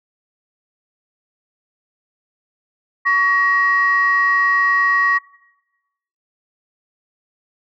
sine tone pair together, 1127 / 1895.4 Hz, C#6 / A#6, +28 / +28 cents, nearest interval major sixth, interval 900 cents, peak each -16 / -14 dBFS, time 3.05-5.19 s, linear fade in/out 20 ms, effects noise-tail reverb RT60 1.0 s tail -21 dB re dry + tanh soft clip ceiling -6 dBFS

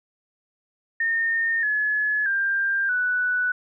sine tone with pitch steps, 1827 / 1704.7 / 1590.5 / 1484 Hz, A#6 / G#6 / G6 / F#6, -35 / +45 / +25 / +5 cents, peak -20 dBFS, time 1-3.52 s, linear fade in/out 5 ms, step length 630 ms, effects none

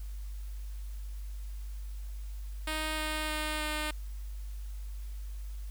5% pulse tone with pitch steps, 311.1 / 309 / 306.8 / 304.7 Hz, D#4 / D#4 / D#4 / D#4, 0 / -12 / -24 / -36 cents, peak -21 dBFS, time 2.67-3.91 s, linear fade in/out 5 ms, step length 310 ms, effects added 50 Hz sine -37 dBFS peak until 5.7 s + white hiss -59 dBFS RMS until 5.7 s

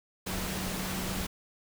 sine tone in noise, 187.2 Hz, F#3, 20 cents sharp, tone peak -37 dBFS, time 0.26-1.27 s, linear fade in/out 10 ms, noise pink, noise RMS -35 dBFS, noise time 0.26-1.27 s, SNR -5 dB, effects none

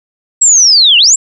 sine linear two-way sweep, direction down then up, 7800 to 2697 to 7800 Hz, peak -3 dBFS, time 0.41-1.16 s, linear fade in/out 10 ms, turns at 0.98 s, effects none

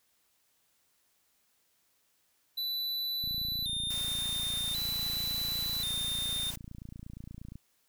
square tone with vibrato, 3800 Hz, A#7, 33 cents sharp, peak -32 dBFS, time 2.57-6.51 s, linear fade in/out 10 ms, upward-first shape square, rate 0.46 Hz, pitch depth 79 cents each way
click train, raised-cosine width 5 ms, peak -32 dBFS, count 124, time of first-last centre 3.24-7.556 s, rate 28.5 Hz
white noise, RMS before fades -42 dBFS, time 3.9-6.56 s, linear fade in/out 5 ms
effects white hiss -72 dBFS RMS until 7.88 s

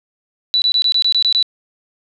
sine tone bursts, 3957 Hz, B7, 3 cents sharp, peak -11 dBFS, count 9, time 0.54-1.427 s, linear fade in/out 0 ms, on 79 ms, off 22 ms, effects none

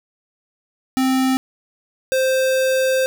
square tone pair in turn, 261.6 / 523.2 Hz, C4 / C5, 0 / 0 cents, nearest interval octave, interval 1200 cents, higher second, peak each -16 dBFS, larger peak neither, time 0.97-1.37 / 2.12-3.06 s, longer second, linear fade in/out 0 ms, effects 7-bit

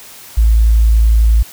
sine tone, 55.5 Hz, A1, 16 cents sharp, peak -6 dBFS, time 0.37-1.43 s, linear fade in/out 10 ms, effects white hiss -36 dBFS RMS until 1.52 s

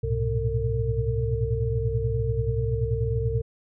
sine tone cluster, 63.5 / 104.1 / 115.5 / 124.8 / 453.5 Hz, B1 / G#2 / A#2 / B2 / A#4, +49 / +5 / -16 / +19 / -48 cents, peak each -29 dBFS, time 0.03-3.42 s, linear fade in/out 10 ms, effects none

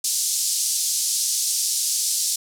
pink band-pass noise, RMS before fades -23 dBFS, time 0.04-2.36 s, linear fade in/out 5 ms, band 5000 to 11000 Hz, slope 24 dB/octave, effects none

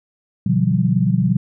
sine chord, G dominant seventh, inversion first, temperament equal with one note detuned, 123.47 / 146.83 / 174.61 / 192.19 Hz, B2 / D3 / F3 / G3, 0 / 0 / 0 / -34 cents, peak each -19 / -22 / -18 / -19 dBFS, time 0.46-1.37 s, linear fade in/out 5 ms, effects none

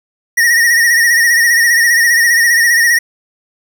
square tone with vibrato, 1875 Hz, A#6, 10 cents sharp, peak -8 dBFS, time 0.37-2.99 s, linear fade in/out 10 ms, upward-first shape sine, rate 15 Hz, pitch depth 62 cents each way, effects none

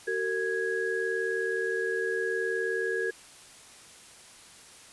sine tone cluster, 377.7 / 457 / 1659 Hz, F#4 / A#4 / G#6, +36 / -34 / -2 cents, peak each -32 / -31 / -31 dBFS, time 0.07-3.11 s, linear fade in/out 10 ms, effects white hiss -51 dBFS RMS until 4.92 s + resampled to 24000 Hz

